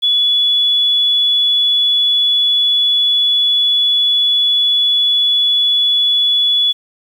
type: tone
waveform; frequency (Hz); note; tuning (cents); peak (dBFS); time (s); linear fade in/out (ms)
sine; 3414; G#7; +47; -10; 0.02-6.73; 20
effects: 7-bit